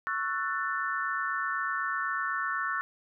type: chord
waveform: sine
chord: F# minor seventh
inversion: second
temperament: just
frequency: 1110 / 1332 / 1480 / 1776 Hz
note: C#6 / E6 / F#6 / A6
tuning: +2 / +18 / 0 / +16 cents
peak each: -34 dBFS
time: 0.07-2.81 s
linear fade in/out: 0 ms
effects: none